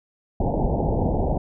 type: low-pass noise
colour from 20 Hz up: pink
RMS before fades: -22 dBFS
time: 0.4-1.38 s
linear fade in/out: 5 ms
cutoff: 880 Hz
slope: 96 dB/octave
effects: none